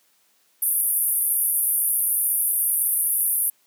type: band-pass noise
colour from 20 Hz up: pink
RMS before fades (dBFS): -22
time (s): 0.62-3.5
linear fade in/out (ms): 5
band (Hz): 9600 to 14000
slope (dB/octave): 96
effects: white hiss -63 dBFS RMS until 3.66 s + high-pass 200 Hz 12 dB/octave